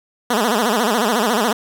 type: tone with vibrato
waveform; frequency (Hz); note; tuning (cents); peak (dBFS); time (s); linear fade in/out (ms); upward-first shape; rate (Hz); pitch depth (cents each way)
10% pulse; 225.1; A3; +40; -7; 0.3-1.53; 5; sine; 14; 180
effects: none